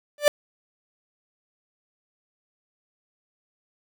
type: tone with exponential growth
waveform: 45% pulse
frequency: 588 Hz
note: D5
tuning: 2 cents sharp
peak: -10 dBFS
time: 0.18-0.28 s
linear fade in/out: 1 ms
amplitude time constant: 21 ms
effects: none